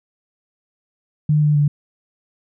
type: tone with pitch steps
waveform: sine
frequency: 150.9 / 149.3 / 146.2 Hz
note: D3 / D3 / D3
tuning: +47 / +29 / -7 cents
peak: -12 dBFS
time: 1.29-1.68 s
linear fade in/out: 5 ms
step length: 130 ms
effects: none